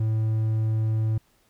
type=tone with hard clipping; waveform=triangle; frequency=110 Hz; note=A2; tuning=in tune; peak=-22 dBFS; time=0-1.18 s; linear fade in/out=5 ms; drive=6 dB; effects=pink hiss -64 dBFS RMS until 1.49 s